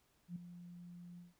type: tone with ADSR envelope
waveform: sine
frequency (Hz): 175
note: F3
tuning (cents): +4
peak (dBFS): -39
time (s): 0.28-1.34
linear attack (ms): 79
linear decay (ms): 6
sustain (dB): -11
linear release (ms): 160
effects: pink hiss -75 dBFS RMS until 1.39 s